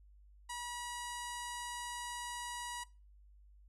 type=tone with low-pass filter; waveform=sawtooth; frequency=966 Hz; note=B5; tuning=39 cents flat; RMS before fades=-43 dBFS; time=0.49-2.84 s; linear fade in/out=10 ms; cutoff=9100 Hz; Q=2.8; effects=noise-tail reverb RT60 0.3 s tail -20 dB re dry + added 50 Hz sine -58 dBFS peak until 3.68 s